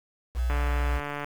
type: tone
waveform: sine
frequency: 60.9 Hz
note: B1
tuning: 24 cents flat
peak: -23 dBFS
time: 0.34-1.01 s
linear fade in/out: 50 ms
type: click train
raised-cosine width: 0.5 ms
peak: -18 dBFS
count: 109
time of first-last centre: 0.5-1.245 s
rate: 145 Hz
effects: 7-bit